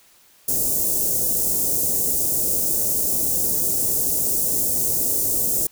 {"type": "band-stop noise", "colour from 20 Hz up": "white", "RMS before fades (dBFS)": -21, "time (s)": [0.48, 5.67], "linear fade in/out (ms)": 5, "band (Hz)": [570, 6900], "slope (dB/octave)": 24, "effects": ["white hiss -54 dBFS RMS until 5.71 s"]}